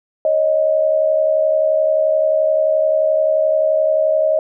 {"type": "tone pair together", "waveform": "sine", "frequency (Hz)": [554.4, 625.9], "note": ["C#5", "D#5"], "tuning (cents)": [0, 10], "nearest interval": "major second", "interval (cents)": 210, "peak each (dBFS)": [-19, -13], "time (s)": [0.25, 4.39], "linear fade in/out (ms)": 2, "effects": []}